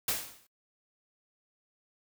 white noise with exponential decay, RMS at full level -27 dBFS, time 0.08-0.47 s, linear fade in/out 5 ms, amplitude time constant 83 ms, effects noise-tail reverb RT60 0.1 s tail -24 dB re dry

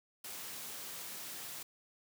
white high-pass noise, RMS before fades -45 dBFS, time 0.24-1.63 s, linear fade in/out 5 ms, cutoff 100 Hz, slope 96 dB/octave, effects none

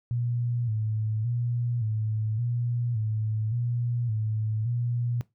sine tone with vibrato, 114.3 Hz, A#2, 34 cents flat, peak -25 dBFS, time 0.11-5.21 s, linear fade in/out 0 ms, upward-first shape square, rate 0.88 Hz, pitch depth 85 cents each way, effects noise-tail reverb RT60 0.2 s tail -19 dB re dry

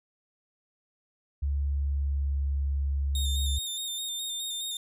sine tone with pitch glide, 70.6 to 69.67 Hz, C#2 to C#2, +32 to +9 cents, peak -25 dBFS, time 1.42-3.59 s, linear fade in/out 10 ms, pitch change -23 cents, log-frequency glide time 1.59-2.37 s
sawtooth tone with vibrato, 3657 Hz, A#7, 34 cents flat, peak -29 dBFS, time 3.15-4.77 s, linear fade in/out 2 ms, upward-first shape square, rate 4.8 Hz, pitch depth 27 cents each way
effects none

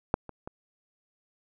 clicks, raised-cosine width 1 ms, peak -8 / -26 / -24 dBFS, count 3, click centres 0.141 / 0.293 / 0.475 s, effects none

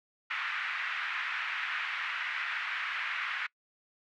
white band-pass noise, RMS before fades -35 dBFS, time 0.3-3.47 s, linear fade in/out 10 ms, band 1300 to 2300 Hz, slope 24 dB/octave, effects noise-tail reverb RT60 0.1 s tail -24 dB re dry

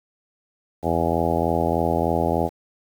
harmonic tone, 83.3 Hz, E2, 19 cents sharp, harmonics 1 / 2 / 3 / 4 / 5 / 6 / 7 / 8 / 9 / 10, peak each -28 / -28 / -28 / -28 / -28 / -28 / -28 / -28 / -28 / -28 dBFS, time 0.82-2.5 s, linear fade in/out 50 ms, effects 8-bit

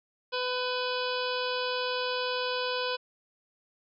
harmonic tone with a mistuned harmonic, 501 Hz, B4, 25 cents sharp, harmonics 1 / 2 / 3 / 5 / 6 / 7 / 8 / 9 / 10, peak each -32 / -35 / -37 / -39 / -40 / -40 / -41 / -42 / -42 dBFS, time 0.32-2.97 s, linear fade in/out 20 ms, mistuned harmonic 7, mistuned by -55 cents, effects none

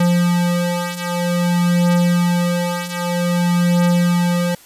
square beating tone pair, 174.61 / 175.13 Hz, F3 / F3, 0 / +5 cents, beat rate 0.52 Hz, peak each -20 / -17 dBFS, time 0-4.55 s, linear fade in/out 5 ms, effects white hiss -45 dBFS RMS until 4.65 s + resampled to 32000 Hz

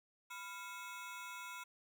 25% pulse ring-modulated tone, 1193 Hz, D6, 27 cents sharp, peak -39 dBFS, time 0.3-1.64 s, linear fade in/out 10 ms, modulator 201 Hz, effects none

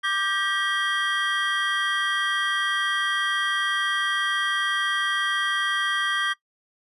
triangle tone cluster, 1181 / 1579 / 1921 / 3227 Hz, D6 / G6 / B6 / G7, +9 / +12 / -48 / +50 cents, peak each -26 dBFS, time 0.03-6.34 s, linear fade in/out 20 ms, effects noise-tail reverb RT60 0.1 s tail -20 dB re dry + resampled to 32000 Hz

